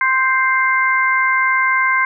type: harmonic tone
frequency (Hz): 523.3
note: C5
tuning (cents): 0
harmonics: 2 / 3 / 4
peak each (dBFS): -17 / -17 / -17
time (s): 0.01-2.05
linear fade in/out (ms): 2
effects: none